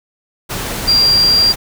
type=tone in noise; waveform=sine; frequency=4753 Hz; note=D8; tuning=20 cents sharp; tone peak=-8 dBFS; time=0.87-1.53 s; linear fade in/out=20 ms; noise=pink; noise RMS=-22 dBFS; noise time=0.49-1.56 s; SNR=+11 dB; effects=none